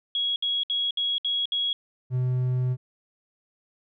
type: tone bursts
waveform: sine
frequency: 3322 Hz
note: G#7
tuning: in tune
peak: -23 dBFS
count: 6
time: 0.15-1.73 s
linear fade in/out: 2 ms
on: 210 ms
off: 64 ms
type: tone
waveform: triangle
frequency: 126.6 Hz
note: B2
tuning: 43 cents sharp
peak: -20 dBFS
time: 2.1-2.77 s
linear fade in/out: 50 ms
effects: none